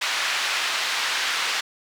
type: band-pass noise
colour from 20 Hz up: pink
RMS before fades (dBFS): -25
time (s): 0.01-1.61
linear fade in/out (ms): 10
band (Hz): 1500 to 4500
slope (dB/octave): 12
effects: none